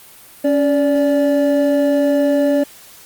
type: tone pair together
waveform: triangle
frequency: 280 / 580.4 Hz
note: C#4 / D5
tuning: +18 / -21 cents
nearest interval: octave + minor second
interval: 1261 cents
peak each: -13 dBFS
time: 0.44-2.64 s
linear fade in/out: 10 ms
effects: white hiss -42 dBFS RMS until 3.05 s + Opus 32 kbps